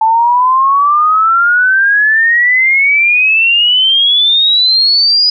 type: exponential sweep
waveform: sine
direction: up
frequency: 875 to 4978 Hz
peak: -6 dBFS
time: 0.01-5.3 s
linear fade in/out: 5 ms
effects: none